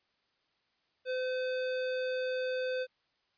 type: tone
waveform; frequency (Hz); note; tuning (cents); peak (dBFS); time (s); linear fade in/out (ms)
square; 511; C5; -41; -32; 1.05-2.87; 50
effects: white hiss -75 dBFS RMS until 3.37 s + resampled to 11025 Hz